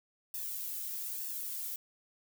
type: noise with flanger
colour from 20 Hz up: violet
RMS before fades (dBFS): -39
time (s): 0.34-1.76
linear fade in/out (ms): 2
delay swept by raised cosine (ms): 1.1 to 2.3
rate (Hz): 1.1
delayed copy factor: +0.8
effects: none